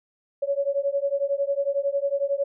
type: beating tone pair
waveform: sine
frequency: 554.4 / 565.4 Hz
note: C#5 / C#5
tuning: 0 / +34 cents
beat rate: 11 Hz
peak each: -25 dBFS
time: 0.42-2.44 s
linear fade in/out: 10 ms
effects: none